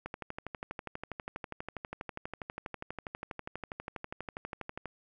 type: click train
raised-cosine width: 0.5 ms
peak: -23 dBFS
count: 60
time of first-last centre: 0.06-4.857 s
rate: 12.3 Hz
effects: none